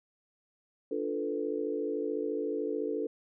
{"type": "chord", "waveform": "sine", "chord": "B half-diminished seventh", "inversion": "first", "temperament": "equal", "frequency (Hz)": [293.7, 349.2, 440, 493.9], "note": ["D4", "F4", "A4", "B4"], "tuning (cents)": [0, 0, 0, 0], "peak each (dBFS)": [-36, -38, -33, -38], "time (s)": [0.91, 3.07], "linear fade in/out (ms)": 5, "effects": []}